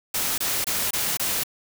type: noise bursts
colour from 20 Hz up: white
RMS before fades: -25 dBFS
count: 5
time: 0.14-1.436 s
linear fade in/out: 5 ms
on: 240 ms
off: 24 ms
effects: none